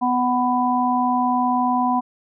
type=harmonic tone; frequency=248.7 Hz; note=B3; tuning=12 cents sharp; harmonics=1 / 3 / 4; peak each=-21 / -21 / -21 dBFS; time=0.01-2.01 s; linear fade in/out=20 ms; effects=none